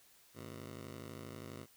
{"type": "ring-modulated tone", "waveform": "15% pulse", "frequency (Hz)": 123.2, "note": "B2", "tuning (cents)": -4, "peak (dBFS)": -37, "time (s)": [0.34, 1.67], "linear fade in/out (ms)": 50, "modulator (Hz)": 26.1, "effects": ["white hiss -65 dBFS RMS until 1.76 s"]}